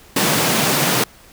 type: high-pass noise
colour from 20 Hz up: pink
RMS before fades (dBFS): -17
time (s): 0.16-1.04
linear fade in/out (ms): 5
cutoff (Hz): 120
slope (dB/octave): 48
effects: pink hiss -46 dBFS RMS until 1.32 s